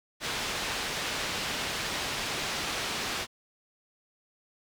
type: low-pass noise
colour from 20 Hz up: white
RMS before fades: -33 dBFS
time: 0.2-3.27 s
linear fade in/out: 50 ms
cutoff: 4200 Hz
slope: 12 dB/octave
effects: none